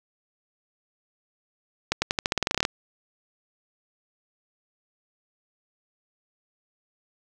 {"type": "accelerating click train", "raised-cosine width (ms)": 0.2, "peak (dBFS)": -5, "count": 15, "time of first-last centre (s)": [1.92, 2.651], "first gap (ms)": 100, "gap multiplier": 0.89, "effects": []}